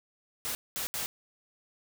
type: noise bursts at uneven times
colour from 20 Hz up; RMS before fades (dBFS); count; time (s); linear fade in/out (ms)
white; -34; 3; 0.45-0.55 / 0.76-0.87 / 0.94-1.06; 0
effects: none